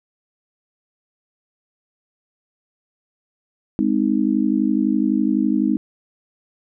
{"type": "chord", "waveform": "sine", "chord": "Ab major", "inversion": "none", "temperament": "just", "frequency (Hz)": [207.7, 259.6, 311.5], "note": ["Ab3", "C4", "Eb4"], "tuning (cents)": [0, -13, 2], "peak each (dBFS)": -20, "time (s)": [3.79, 5.77], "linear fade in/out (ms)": 0, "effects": []}